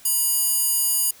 square tone with high-pass filter, 971 Hz, B5, 30 cents flat, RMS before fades -21 dBFS, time 0.05-1.11 s, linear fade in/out 5 ms, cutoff 10000 Hz, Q 1, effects white hiss -49 dBFS RMS until 1.2 s

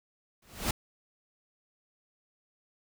pink noise with exponential growth, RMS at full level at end -26 dBFS, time 0.42-0.71 s, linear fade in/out 5 ms, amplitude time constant 62 ms, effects none

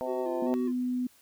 harmonic tone, 128.4 Hz, C3, 32 cents flat, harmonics 2 / 3 / 4 / 5 / 6 / 7, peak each -40 / -46 / -34 / -35 / -43 / -39 dBFS, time 0.01-0.54 s, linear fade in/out 0 ms
triangle tone with vibrato, 361.3 Hz, F#4, 41 cents flat, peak -30 dBFS, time 0.05-0.73 s, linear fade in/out 50 ms, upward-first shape square, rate 2.4 Hz, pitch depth 63 cents each way
sine tone, 250 Hz, B3, 21 cents sharp, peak -27 dBFS, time 0.42-1.07 s, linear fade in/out 5 ms
effects white hiss -61 dBFS RMS until 1.21 s

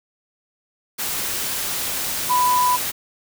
sine tone in noise, 993 Hz, B5, 9 cents sharp, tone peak -15 dBFS, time 2.29-2.77 s, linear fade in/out 20 ms, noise white, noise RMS -25 dBFS, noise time 0.98-2.92 s, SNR +7 dB, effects none

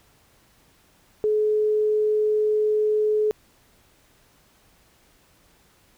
sine tone, 426.5 Hz, G#4, 46 cents sharp, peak -18 dBFS, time 1.24-3.31 s, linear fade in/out 0 ms, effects pink hiss -59 dBFS RMS until 5.97 s

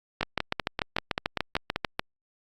two click trains, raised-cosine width 0.3 ms, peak -9 / -10 dBFS, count 13 / 9, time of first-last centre 0.23-1.995 / 0.21-1.76 s, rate 6.8 / 5.16 Hz, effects Opus 48 kbps

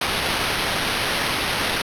white noise with sample-and-hold, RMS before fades -23 dBFS, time 0.01-1.82 s, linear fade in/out 5 ms, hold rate 7350 Hz, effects low-pass 12000 Hz 12 dB/octave

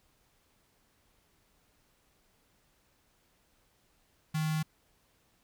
square tone with notch filter, 156.3 Hz, D#3, 8 cents sharp, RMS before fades -31 dBFS, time 4.34-4.63 s, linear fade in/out 10 ms, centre 480 Hz, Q 0.78, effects pink hiss -70 dBFS RMS until 5.43 s

